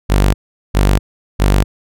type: tone bursts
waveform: sawtooth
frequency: 49.11 Hz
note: G1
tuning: 4 cents sharp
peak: -5 dBFS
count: 3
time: 0.09-1.64 s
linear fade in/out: 20 ms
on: 250 ms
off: 400 ms
effects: none